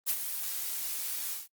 blue noise with ADSR envelope, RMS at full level -27 dBFS, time 0.06-1.48 s, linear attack 33 ms, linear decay 61 ms, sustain -8 dB, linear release 160 ms, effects noise-tail reverb RT60 0.1 s tail -25 dB re dry + Opus 32 kbps

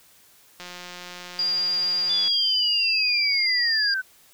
click train, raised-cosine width 0.2 ms, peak -21 dBFS, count 300, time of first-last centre 0.6-2.28 s, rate 178 Hz
sine tone, 4804 Hz, D8, 38 cents sharp, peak -21 dBFS, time 1.39-3.94 s, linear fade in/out 2 ms
sine linear sweep, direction down, 3520 to 1495 Hz, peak -23 dBFS, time 2.09-4.02 s, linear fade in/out 20 ms
effects white hiss -55 dBFS RMS until 4.33 s

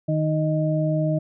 harmonic tone, 155.56 Hz, D#3, in tune, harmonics 1 / 2 / 4, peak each -21 / -27 / -25 dBFS, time 0.08-1.19 s, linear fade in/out 10 ms, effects none

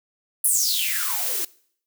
blue noise with high-pass filter sweep, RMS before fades -23 dBFS, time 0.44-1.45 s, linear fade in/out 5 ms, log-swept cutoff 11000 to 300 Hz, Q 8.6, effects noise-tail reverb RT60 0.6 s tail -22 dB re dry

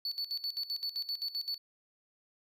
triangle tone with tremolo, 4461 Hz, C#8, 10 cents sharp, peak -31 dBFS, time 0.05-1.58 s, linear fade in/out 2 ms, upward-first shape square, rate 7.7 Hz, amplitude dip 80%, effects none

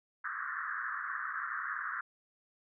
white band-pass noise, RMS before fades -38 dBFS, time 0.24-2.01 s, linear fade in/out 5 ms, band 1100 to 1800 Hz, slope 96 dB/octave, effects none

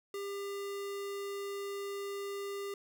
square tone, 400 Hz, G4, 35 cents sharp, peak -38 dBFS, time 0.14-2.74 s, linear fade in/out 2 ms, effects none

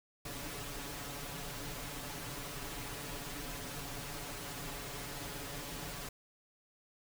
pink noise with comb filter, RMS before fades -43 dBFS, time 0.25-6.09 s, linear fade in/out 5 ms, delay 7 ms, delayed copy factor +0.85, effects none

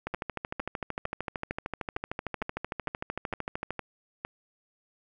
two click trains, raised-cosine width 0.5 ms, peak -17 / -18 dBFS, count 49 / 10, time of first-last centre 0.07-3.706 / 0.14-4.25 s, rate 13.2 / 2.19 Hz, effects none

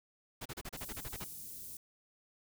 pink noise bursts, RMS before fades -43 dBFS, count 11, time 0.41-1.246 s, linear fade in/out 10 ms, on 46 ms, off 33 ms
white band-stop noise, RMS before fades -47 dBFS, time 0.77-1.77 s, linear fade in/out 2 ms, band 250 to 8000 Hz, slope 12 dB/octave
effects none

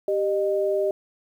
sine tone pair together, 392 / 612.5 Hz, G4 / D#5, 0 / -27 cents, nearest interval minor sixth, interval 773 cents, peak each -23 dBFS, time 0.08-0.91 s, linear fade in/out 2 ms, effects 9-bit

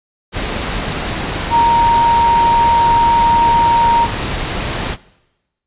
sine tone in noise, 932.3 Hz, A#5, in tune, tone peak -8 dBFS, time 1.5-4.08 s, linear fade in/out 50 ms, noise pink, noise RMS -20 dBFS, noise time 0.32-4.97 s, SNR +9 dB, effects noise-tail reverb RT60 1.0 s tail -21 dB re dry + resampled to 8000 Hz

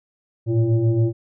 sine tone with frequency modulation, 116.6 Hz, A#2, 1 cent sharp, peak -15 dBFS, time 0.46-1.13 s, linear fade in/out 50 ms, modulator 226 Hz, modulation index 1, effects none

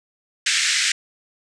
pink band-pass noise, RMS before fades -20 dBFS, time 0.46-0.92 s, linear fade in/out 5 ms, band 1600 to 8400 Hz, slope 48 dB/octave, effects none

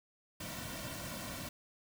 pink noise with comb filter, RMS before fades -43 dBFS, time 0.4-1.49 s, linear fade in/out 5 ms, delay 2.4 ms, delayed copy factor -0.8, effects none

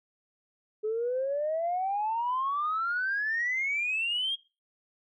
sine exponential sweep, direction up, 422.8 to 3280 Hz, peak -26 dBFS, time 0.83-4.36 s, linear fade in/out 20 ms, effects noise-tail reverb RT60 0.3 s tail -21 dB re dry + tanh soft clip ceiling -22 dBFS

